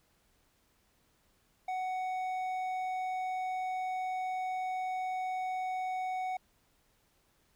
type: tone with hard clipping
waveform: sine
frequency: 744 Hz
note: F#5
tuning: 9 cents sharp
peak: -34 dBFS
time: 1.68-6.37 s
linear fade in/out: 5 ms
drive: 6 dB
effects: pink hiss -71 dBFS RMS until 7.55 s